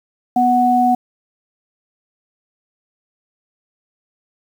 sine tone pair together, 246.4 / 740 Hz, B3 / F#5, -4 / 0 cents, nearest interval octave + perfect fifth, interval 1904 cents, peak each -16 / -12 dBFS, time 0.36-0.95 s, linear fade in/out 5 ms, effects 7-bit

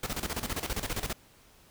pink noise with tremolo, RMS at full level -32 dBFS, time 0.03-1.13 s, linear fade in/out 5 ms, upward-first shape square, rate 15 Hz, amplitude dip 75%, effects pink hiss -59 dBFS RMS until 1.7 s

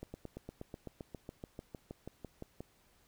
slowing click train, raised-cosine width 2 ms, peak -30 dBFS, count 19, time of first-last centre 0.03-2.606 s, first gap 110 ms, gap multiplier 1.03, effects pink hiss -69 dBFS RMS until 3.07 s

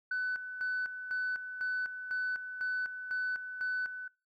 sine tone with tremolo, 1500 Hz, F#6, 23 cents sharp, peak -29 dBFS, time 0.11-4.08 s, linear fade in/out 5 ms, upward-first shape square, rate 2 Hz, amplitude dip 65%, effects noise-tail reverb RT60 0.3 s tail -26 dB re dry + tanh soft clip ceiling -28 dBFS

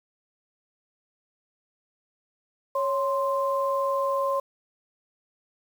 sine tone pair together, 553.1 / 1046.5 Hz, C#5 / C6, -4 / 0 cents, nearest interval major seventh, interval 1104 cents, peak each -25 / -26 dBFS, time 2.75-4.4 s, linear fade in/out 5 ms, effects 8-bit

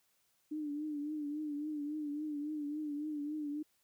sine tone with vibrato, 298.1 Hz, D4, 26 cents sharp, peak -36 dBFS, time 0.51-3.63 s, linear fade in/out 10 ms, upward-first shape triangle, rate 3.6 Hz, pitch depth 71 cents each way, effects white hiss -75 dBFS RMS until 3.83 s

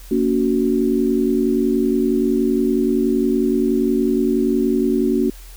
sine chord, F# major, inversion first, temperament equal with one note detuned, 233.1 / 283.8 / 370 Hz, A#3 / C#4 / F#4, 0 / +41 / 0 cents, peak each -19 dBFS, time 0.11-5.3 s, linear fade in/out 5 ms, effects added 42 Hz sine -36 dBFS peak until 5.56 s + white hiss -45 dBFS RMS until 5.56 s

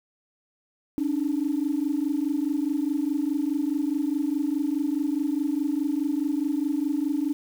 sine tone pair together, 280 / 304.8 Hz, C#4 / D#4, +18 / -36 cents, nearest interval minor second, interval 146 cents, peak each -25 dBFS, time 0.98-7.33 s, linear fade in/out 0 ms, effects tanh soft clip ceiling -16 dBFS + 8-bit

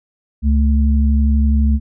sine tone pair together, 69.3 / 220 Hz, C#2 / A3, 0 / 0 cents, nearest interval octave + minor sixth, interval 2000 cents, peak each -11 / -18 dBFS, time 0.42-1.8 s, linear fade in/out 50 ms, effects none

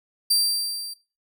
sawtooth tone with level ramp, 4700 Hz, D8, 1 cent sharp, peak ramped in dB -13 to -31 dBFS, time 0.3-0.94 s, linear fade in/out 10 ms, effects noise-tail reverb RT60 0.3 s tail -18 dB re dry

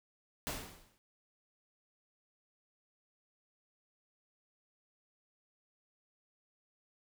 pink noise with exponential decay, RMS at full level -35 dBFS, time 0.47-0.98 s, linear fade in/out 0 ms, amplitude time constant 110 ms, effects none

